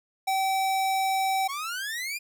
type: tone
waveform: square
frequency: 769 Hz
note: G5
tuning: 33 cents flat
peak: -24 dBFS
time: 0.27-1.48 s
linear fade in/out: 10 ms
type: exponential sweep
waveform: sawtooth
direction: up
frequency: 1065 to 2472 Hz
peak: -27 dBFS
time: 1.48-2.19 s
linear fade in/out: 20 ms
effects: none